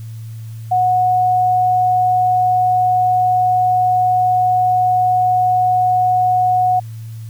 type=tone; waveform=sine; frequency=733 Hz; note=F#5; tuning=16 cents flat; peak=-11 dBFS; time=0.71-6.8 s; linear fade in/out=10 ms; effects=added 112 Hz sine -27 dBFS peak until 7.29 s + white hiss -49 dBFS RMS until 7.29 s